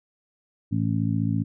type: harmonic tone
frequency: 55 Hz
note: A1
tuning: in tune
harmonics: 2 / 3 / 4 / 5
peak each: -25 / -27 / -28 / -29 dBFS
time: 0.71-1.44 s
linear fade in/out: 20 ms
effects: none